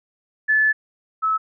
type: tone pair in turn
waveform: sine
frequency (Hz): 1734 / 1299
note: A6 / E6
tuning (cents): -26 / -26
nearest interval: perfect fourth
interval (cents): 500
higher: first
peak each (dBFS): -14 / -17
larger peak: first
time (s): 0.48-0.73 / 1.22-1.38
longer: first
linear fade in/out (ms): 20
effects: none